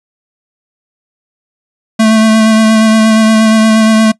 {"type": "tone with vibrato", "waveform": "square", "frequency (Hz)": 220, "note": "A3", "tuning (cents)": 0, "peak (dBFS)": -5, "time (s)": [1.99, 4.12], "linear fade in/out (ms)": 10, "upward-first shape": "sine", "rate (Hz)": 8.5, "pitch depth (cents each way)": 18, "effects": ["noise-tail reverb RT60 0.1 s tail -21 dB re dry", "resampled to 24000 Hz"]}